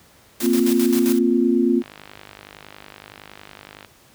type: noise with tremolo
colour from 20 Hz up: white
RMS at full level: -28 dBFS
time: 0.4-1.19 s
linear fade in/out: 5 ms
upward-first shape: square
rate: 7.6 Hz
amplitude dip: 65%
type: chord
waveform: sine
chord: Bb suspended second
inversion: none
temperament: equal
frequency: 233.1 / 261.6 / 349.2 Hz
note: Bb3 / C4 / F4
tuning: 0 / 0 / 0 cents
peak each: -19 dBFS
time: 0.41-1.83 s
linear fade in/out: 50 ms
type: click train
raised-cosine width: 0.3 ms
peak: -22 dBFS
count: 104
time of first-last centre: 1.82-3.848 s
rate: 50.8 Hz
effects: pink hiss -52 dBFS RMS until 4.14 s + high-pass 60 Hz 12 dB/octave